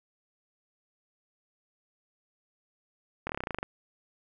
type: slowing click train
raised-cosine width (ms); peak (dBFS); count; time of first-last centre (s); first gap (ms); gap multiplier
0.5; -17; 12; 3.27-3.629; 24; 1.06
effects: none